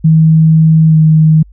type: tone with pitch glide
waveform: sine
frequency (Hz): 159.3 to 156.93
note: D#3 to D#3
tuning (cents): +41 to +15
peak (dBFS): -3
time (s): 0.04-1.43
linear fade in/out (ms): 10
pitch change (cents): -26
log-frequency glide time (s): 0.88-0.96
effects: added 50 Hz sine -35 dBFS peak until 1.52 s